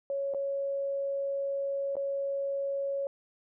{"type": "tone with dropouts", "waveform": "sine", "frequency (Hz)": 554.4, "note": "C#5", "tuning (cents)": 0, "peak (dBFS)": -29, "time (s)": [0.1, 3.07], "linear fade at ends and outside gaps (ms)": 1, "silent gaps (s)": [[0.338, 0.346], [1.955, 1.967]], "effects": []}